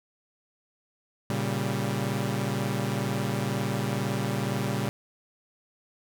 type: chord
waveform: sawtooth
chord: G diminished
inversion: first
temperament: equal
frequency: 116.54 / 138.59 / 196 Hz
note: Bb2 / Db3 / G3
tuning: 0 / 0 / 0 cents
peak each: -27 dBFS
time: 1.3-4.89 s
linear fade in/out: 0 ms
effects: none